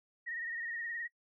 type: tone with vibrato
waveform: sine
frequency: 1864.7 Hz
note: A#6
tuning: in tune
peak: -37 dBFS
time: 0.26-1.08 s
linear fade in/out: 20 ms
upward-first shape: sine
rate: 19 Hz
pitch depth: 48 cents each way
effects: noise-tail reverb RT60 0.1 s tail -22 dB re dry